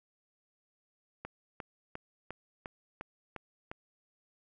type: click train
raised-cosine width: 0.5 ms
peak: -25 dBFS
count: 8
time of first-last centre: 1.25-3.715 s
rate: 2.84 Hz
effects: none